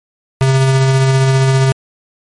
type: tone with tremolo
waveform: square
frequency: 133.3 Hz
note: C3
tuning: 33 cents sharp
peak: -8 dBFS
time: 0.41-1.72 s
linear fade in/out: 0 ms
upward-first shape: sine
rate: 15 Hz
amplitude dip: 25%
effects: MP3 48 kbps